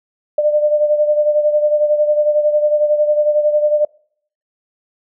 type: beating tone pair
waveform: sine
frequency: 597 / 608 Hz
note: D5 / D#5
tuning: +28 / -40 cents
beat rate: 11 Hz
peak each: -12 / -19 dBFS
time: 0.38-3.85 s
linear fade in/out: 5 ms
effects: noise-tail reverb RT60 0.6 s tail -26 dB re dry